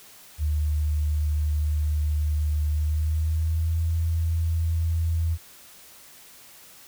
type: tone with pitch glide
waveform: sine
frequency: 75.5 to 82.33 Hz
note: D2 to E2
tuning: +48 to -2 cents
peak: -21 dBFS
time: 0.38-5.38 s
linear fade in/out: 50 ms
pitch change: +150 cents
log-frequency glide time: 2.71-3.81 s
effects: white hiss -49 dBFS RMS until 6.87 s